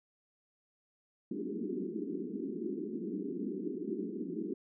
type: band-pass noise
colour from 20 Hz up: white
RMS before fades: -38 dBFS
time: 1.31-4.54 s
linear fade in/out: 5 ms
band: 180 to 410 Hz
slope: 96 dB/octave
effects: none